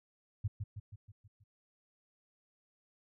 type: tone with echo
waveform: sine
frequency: 103 Hz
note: G#2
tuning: 14 cents flat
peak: -30 dBFS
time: 0.44-0.48 s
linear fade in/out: 10 ms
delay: 160 ms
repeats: 6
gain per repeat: -5 dB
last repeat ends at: 1.44 s
effects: none